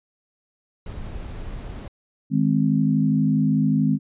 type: noise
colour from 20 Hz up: brown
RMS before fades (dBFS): -33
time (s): 0.86-1.88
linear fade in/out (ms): 2
type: chord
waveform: sine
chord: Ab major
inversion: second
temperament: equal with one note detuned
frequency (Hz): 155.56 / 207.7 / 260.3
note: Eb3 / Ab3 / C4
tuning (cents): 0 / 0 / -9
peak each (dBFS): -21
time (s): 2.3-3.99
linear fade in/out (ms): 50
effects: resampled to 8000 Hz